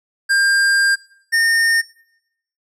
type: tone pair in turn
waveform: square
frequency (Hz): 1600 / 1826.3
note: G6 / A#6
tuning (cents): +35 / -36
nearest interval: major second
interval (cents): 229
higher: second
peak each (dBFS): -13 / -13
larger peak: neither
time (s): 0.29-0.96 / 1.32-1.82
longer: first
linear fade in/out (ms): 20
effects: noise-tail reverb RT60 0.8 s tail -22 dB re dry + low-pass 11000 Hz 12 dB/octave